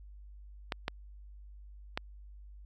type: clicks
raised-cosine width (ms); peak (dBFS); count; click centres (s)
0.3; -16; 3; 0.722 / 0.881 / 1.975
effects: added 50 Hz sine -48 dBFS peak until 2.65 s